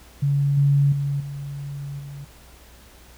sine tone with level steps, 141.2 Hz, C#3, 32 cents sharp, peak -17 / -14 / -21 / -29 / -33 dBFS, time 0.22-2.25 s, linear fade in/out 10 ms, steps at 0.57 / 0.92 / 1.2 / 1.99 s, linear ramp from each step 5 ms, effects added 60 Hz sine -48 dBFS peak until 3.17 s + pink hiss -50 dBFS RMS until 3.17 s

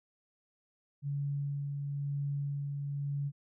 sine tone with tremolo, 142 Hz, C#3, 42 cents sharp, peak -31 dBFS, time 1.02-3.32 s, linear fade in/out 50 ms, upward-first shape sine, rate 1 Hz, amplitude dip 30%, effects none

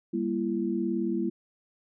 sine tone cluster, 197.9 / 236.1 / 336.5 Hz, G3 / A#3 / E4, +17 / +22 / +36 cents, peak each -31 / -31 / -29 dBFS, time 0.13-1.3 s, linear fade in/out 10 ms, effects none

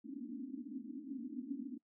pink band-pass noise, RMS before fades -45 dBFS, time 0.04-1.78 s, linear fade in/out 10 ms, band 230 to 300 Hz, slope 96 dB/octave, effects noise-tail reverb RT60 0.1 s tail -25 dB re dry

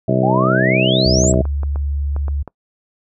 harmonic tone, 64.1 Hz, C2, 35 cents flat, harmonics 2 / 3 / 4 / 5 / 6 / 7 / 8 / 9 / 10, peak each -18 / -19 / -25 / -22 / -22 / -29 / -29 / -25 / -19 dBFS, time 0.08-1.42 s, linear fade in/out 5 ms
sine exponential sweep, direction up, 737 to 7870 Hz, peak -17 dBFS, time 0.23-1.32 s, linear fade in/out 5 ms
sine tone, 71.2 Hz, C#2, 47 cents sharp, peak -17 dBFS, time 1.05-2.43 s, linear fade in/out 10 ms
clicks, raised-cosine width 1 ms, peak -17 dBFS, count 8, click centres 1.241 / 1.339 / 1.454 / 1.633 / 1.759 / 2.164 / 2.282 / 2.477 s
effects noise-tail reverb RT60 0.1 s tail -26 dB re dry

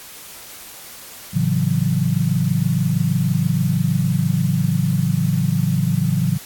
sine chord, F# minor seventh, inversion first, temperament equal, 110 / 138.59 / 164.81 / 185 Hz, A2 / C#3 / E3 / F#3, 0 / 0 / 0 / 0 cents, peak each -23 / -20 / -20 / -22 dBFS, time 1.33-6.38 s, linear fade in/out 20 ms, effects white hiss -38 dBFS RMS until 6.45 s + AAC 64 kbps

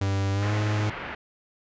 45% pulse tone with pitch glide, 98 to 105.64 Hz, G2 to G#2, 0 to +30 cents, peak -23 dBFS, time 0.01-0.9 s, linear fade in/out 5 ms, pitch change +130 cents, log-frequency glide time 0.32-0.55 s
white low-pass noise, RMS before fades -36 dBFS, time 0.42-1.15 s, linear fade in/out 5 ms, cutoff 2300 Hz, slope 24 dB/octave
effects resampled to 16000 Hz

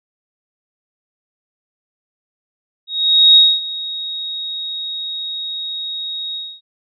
sine tone with ADSR envelope, 3766 Hz, A#7, 17 cents sharp, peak -4 dBFS, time 2.87-6.61 s, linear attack 490 ms, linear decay 240 ms, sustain -18 dB, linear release 260 ms, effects none

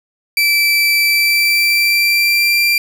30% pulse tone with pitch glide, 2325 to 2367 Hz, D7 to D7, -18 to +13 cents, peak -8 dBFS, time 0.37-2.78 s, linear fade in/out 2 ms, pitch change +31 cents, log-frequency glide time 1.05-2.61 s, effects none

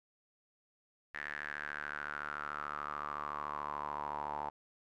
sawtooth tone with band-pass filter sweep, 73.7 Hz, D2, 7 cents sharp, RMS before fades -41 dBFS, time 1.14-4.5 s, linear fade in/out 10 ms, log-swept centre 1800 to 880 Hz, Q 7.2, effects none

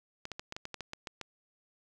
clicks, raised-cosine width 0.2 ms, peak -22 dBFS, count 11, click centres 0.254 / 0.317 / 0.395 / 0.524 / 0.565 / 0.654 / 0.743 / 0.807 / 0.934 / 1.072 / 1.213 s, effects none

